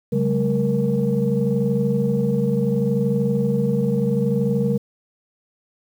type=tone cluster; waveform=sine; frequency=138.6 / 191.2 / 211.9 / 470.1 Hz; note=C#3 / G3 / G#3 / A#4; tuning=0 / -43 / +35 / +15 cents; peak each=-22 dBFS; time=0.12-4.78 s; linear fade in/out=10 ms; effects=tanh soft clip ceiling -9 dBFS + 8-bit

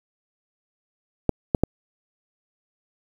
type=clicks; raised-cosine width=2 ms; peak=-4 dBFS; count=3; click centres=1.293 / 1.548 / 1.636 s; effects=7-bit

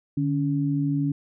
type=tone pair together; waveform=sine; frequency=147.91 / 281 Hz; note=D3 / C#4; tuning=+13 / +24 cents; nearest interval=major seventh; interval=1111 cents; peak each=-24 dBFS; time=0.17-1.12 s; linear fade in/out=5 ms; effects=none

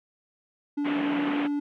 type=tone; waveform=triangle; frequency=289.3 Hz; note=D4; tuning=26 cents flat; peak=-23 dBFS; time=0.77-1.6 s; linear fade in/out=10 ms
type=band-pass noise; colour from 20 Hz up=pink; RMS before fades=-33 dBFS; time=0.84-1.48 s; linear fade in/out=20 ms; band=170 to 3100 Hz; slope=48 dB/octave
effects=none

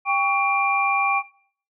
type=tone cluster; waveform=sine; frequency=794 / 1126 / 2380 Hz; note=G5 / C#6 / D7; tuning=+22 / +27 / +22 cents; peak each=-22 dBFS; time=0.05-1.23 s; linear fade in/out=50 ms; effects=noise-tail reverb RT60 0.5 s tail -17 dB re dry

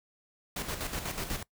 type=noise with tremolo; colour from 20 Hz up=pink; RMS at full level=-34 dBFS; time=0.56-1.43 s; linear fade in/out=5 ms; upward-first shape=square; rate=8.1 Hz; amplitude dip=55%; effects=noise-tail reverb RT60 0.1 s tail -22 dB re dry

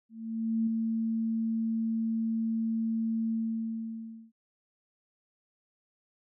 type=tone with ADSR envelope; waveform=sine; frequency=225 Hz; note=A3; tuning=39 cents sharp; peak=-24 dBFS; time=0.09-4.32 s; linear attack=580 ms; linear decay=4 ms; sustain=-3 dB; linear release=1000 ms; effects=none

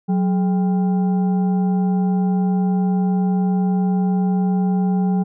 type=tone with frequency modulation; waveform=sine; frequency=185 Hz; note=F#3; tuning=in tune; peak=-15 dBFS; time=0.08-5.24 s; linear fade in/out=20 ms; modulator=607 Hz; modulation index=0.41; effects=none

